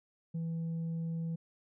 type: tone with tanh clipping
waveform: sine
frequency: 164.81 Hz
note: E3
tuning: in tune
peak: -34 dBFS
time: 0.34-1.36 s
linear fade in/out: 10 ms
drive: 2 dB
effects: none